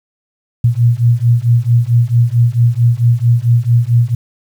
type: beating tone pair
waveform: sine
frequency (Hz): 116.54 / 121.04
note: A#2 / B2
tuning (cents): 0 / -34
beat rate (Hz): 4.5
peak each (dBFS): -11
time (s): 0.64-4.15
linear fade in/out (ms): 5
effects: 7-bit